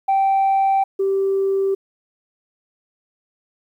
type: tone pair in turn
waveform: sine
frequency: 779 / 389.5 Hz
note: G5 / G4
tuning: -11 / -11 cents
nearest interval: octave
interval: 1200 cents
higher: first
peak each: -12 / -15 dBFS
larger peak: first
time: 0.08-0.84 / 0.99-1.75 s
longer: neither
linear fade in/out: 10 ms
effects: tanh soft clip ceiling -12 dBFS + 9-bit